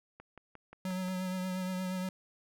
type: click train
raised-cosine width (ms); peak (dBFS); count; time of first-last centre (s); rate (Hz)
0.5; -34; 6; 0.2-1.083; 5.66
type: tone with vibrato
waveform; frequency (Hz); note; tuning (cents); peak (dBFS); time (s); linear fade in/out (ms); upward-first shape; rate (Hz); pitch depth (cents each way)
square; 185; F#3; 0; -34; 0.85-2.09; 2; triangle; 8.5; 31
effects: none